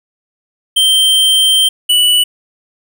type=tone pair in turn; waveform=square; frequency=3135 / 2959 Hz; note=G7 / F#7; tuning=-1 / -1 cents; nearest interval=minor second; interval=100 cents; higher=first; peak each=-8 dBFS; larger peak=neither; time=0.76-1.69 / 1.89-2.24 s; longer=first; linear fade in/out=10 ms; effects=none